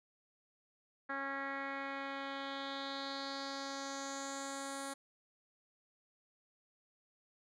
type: tone with low-pass filter sweep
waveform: 10% pulse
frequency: 274.6 Hz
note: C#4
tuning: 16 cents flat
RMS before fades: -42 dBFS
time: 1.09-4.94 s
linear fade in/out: 10 ms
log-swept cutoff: 1700 to 9600 Hz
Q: 3.4
effects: none